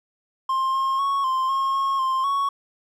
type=tone with pitch steps; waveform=triangle; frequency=1058 / 1069 / 1106 / 1047 / 1079 / 1088 / 1052 / 1112 Hz; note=C6 / C6 / C#6 / C6 / C#6 / C#6 / C6 / C#6; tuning=+19 / +37 / -4 / +1 / -47 / -33 / +9 / +5 cents; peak=-18 dBFS; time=0.49-2.49 s; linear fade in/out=5 ms; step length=250 ms; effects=none